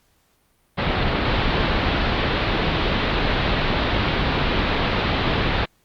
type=low-pass noise; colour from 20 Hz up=pink; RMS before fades=-21 dBFS; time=0.77-5.66 s; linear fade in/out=20 ms; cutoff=4100 Hz; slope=48 dB/octave; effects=pink hiss -63 dBFS RMS until 5.84 s + Opus 48 kbps